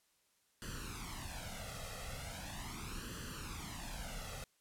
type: noise with flanger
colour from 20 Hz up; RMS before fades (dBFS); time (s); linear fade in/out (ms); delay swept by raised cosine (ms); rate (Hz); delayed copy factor
pink; -45; 0.62-4.44; 0; 0.66 to 1.56; 0.39; +0.8
effects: white hiss -75 dBFS RMS until 4.6 s + low-pass 12000 Hz 12 dB/octave